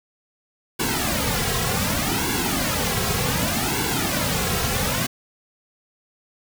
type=noise with flanger; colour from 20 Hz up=pink; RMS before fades=-23 dBFS; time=0.79-5.07 s; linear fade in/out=10 ms; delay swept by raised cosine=1.6 to 3.4 ms; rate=0.66 Hz; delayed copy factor=-0.85; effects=none